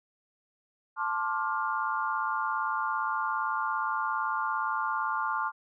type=chord; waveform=sine; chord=D minor seventh; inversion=second; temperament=just; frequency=881 / 1057.2 / 1174.7 / 1409.6 Hz; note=A5 / C6 / D6 / F6; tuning=+2 / +18 / 0 / +16 cents; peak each=-33 dBFS; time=0.96-5.52 s; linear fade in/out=50 ms; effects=none